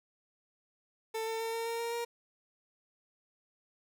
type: tone with pitch steps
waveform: 30% pulse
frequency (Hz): 445.1 / 449.2 / 453.4 / 457.6 / 461.9 / 466.2 / 470.5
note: A4 / A4 / A#4 / A#4 / A#4 / A#4 / A#4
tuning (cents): +20 / +36 / -48 / -32 / -16 / 0 / +16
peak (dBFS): -31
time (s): 1.14-2.05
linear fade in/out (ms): 10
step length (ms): 130
effects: none